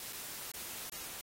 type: noise with dropouts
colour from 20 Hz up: white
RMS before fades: -44 dBFS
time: 0-1.21 s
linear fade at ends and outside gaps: 1 ms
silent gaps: 0.126-0.13 / 0.517-0.54 / 0.897-0.921 s
effects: AAC 48 kbps